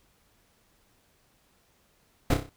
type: noise with echo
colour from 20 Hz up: brown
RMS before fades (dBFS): -21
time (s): 2.3-2.34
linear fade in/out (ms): 5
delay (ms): 31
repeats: 5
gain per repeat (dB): -6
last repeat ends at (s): 2.495
effects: pink hiss -66 dBFS RMS until 2.56 s